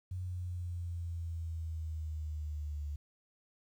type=exponential sweep; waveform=sine; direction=down; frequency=91.8 to 72.8 Hz; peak=-36 dBFS; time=0.11-2.96 s; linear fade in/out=5 ms; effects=11-bit